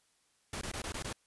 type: noise bursts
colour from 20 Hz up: pink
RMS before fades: -39 dBFS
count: 6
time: 0.53-1.128 s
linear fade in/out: 2 ms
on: 83 ms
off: 20 ms
effects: white hiss -72 dBFS RMS until 1.26 s + resampled to 24000 Hz